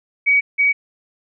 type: tone pair in turn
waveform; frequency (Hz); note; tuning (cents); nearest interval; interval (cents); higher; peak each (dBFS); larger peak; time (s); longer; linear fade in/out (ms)
sine; 2262 / 2262; C#7 / C#7; +34 / +34; unison; 0; neither; -11 / -12; first; 0.26-0.41 / 0.58-0.73; neither; 20
effects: none